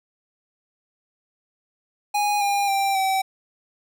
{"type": "tone with pitch steps", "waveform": "square", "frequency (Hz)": [825, 805.7, 786.8, 768.4], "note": ["G#5", "G5", "G5", "G5"], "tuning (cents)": [-12, 47, 6, -35], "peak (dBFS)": -20, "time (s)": [2.14, 3.22], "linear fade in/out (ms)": 10, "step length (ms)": 270, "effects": []}